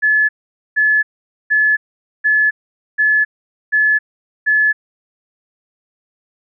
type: tone bursts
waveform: sine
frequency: 1718 Hz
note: A6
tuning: 42 cents flat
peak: -10 dBFS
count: 7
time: 0.02-4.73 s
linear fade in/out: 20 ms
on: 270 ms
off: 470 ms
effects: none